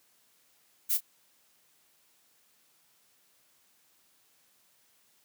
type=noise with echo; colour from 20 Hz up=violet; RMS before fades=-27 dBFS; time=0.89-0.98 s; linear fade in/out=20 ms; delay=28 ms; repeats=1; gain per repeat=-12 dB; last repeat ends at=1.008 s; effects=white hiss -67 dBFS RMS until 5.24 s + high-pass 100 Hz 12 dB/octave